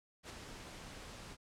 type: noise with ADSR envelope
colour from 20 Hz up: pink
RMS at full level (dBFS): -45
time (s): 0.23-1.37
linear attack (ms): 65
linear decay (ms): 11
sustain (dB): -5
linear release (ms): 47
effects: low-pass 8000 Hz 12 dB/octave